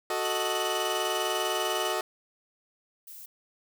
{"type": "chord", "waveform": "20% pulse", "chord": "D# diminished", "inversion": "first", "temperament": "equal", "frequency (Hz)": [370, 440, 622.3], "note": ["F#4", "A4", "D#5"], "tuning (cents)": [0, 0, 0], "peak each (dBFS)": [-27, -28, -27], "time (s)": [0.1, 2.01], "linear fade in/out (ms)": 2}
{"type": "tone with tremolo", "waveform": "sawtooth", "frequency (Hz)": 2960, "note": "F#7", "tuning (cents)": 0, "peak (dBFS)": -29, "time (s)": [0.2, 1.95], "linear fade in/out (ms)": 50, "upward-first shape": "square", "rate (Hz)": 20, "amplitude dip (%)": 70}
{"type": "noise", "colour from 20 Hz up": "violet", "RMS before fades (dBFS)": -45, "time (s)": [3.07, 3.26], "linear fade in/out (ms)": 5}
{"effects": []}